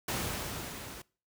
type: noise with level ramp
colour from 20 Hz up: pink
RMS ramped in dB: -32 to -45 dBFS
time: 0.08-1.02 s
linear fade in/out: 5 ms
effects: noise-tail reverb RT60 0.4 s tail -24 dB re dry + high-pass 60 Hz 12 dB/octave